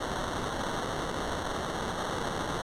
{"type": "noise with sample-and-hold", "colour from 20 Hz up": "white", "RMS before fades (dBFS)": -33, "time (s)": [0, 2.62], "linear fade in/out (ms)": 10, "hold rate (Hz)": 2450, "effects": ["low-pass 8000 Hz 12 dB/octave"]}